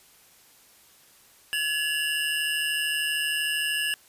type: tone cluster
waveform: square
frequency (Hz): 1695 / 2766 / 2919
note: G#6 / F7 / F#7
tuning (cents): +35 / -17 / -24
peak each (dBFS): -30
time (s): 1.53-3.94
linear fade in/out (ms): 0
effects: white hiss -56 dBFS RMS until 4.08 s + resampled to 32000 Hz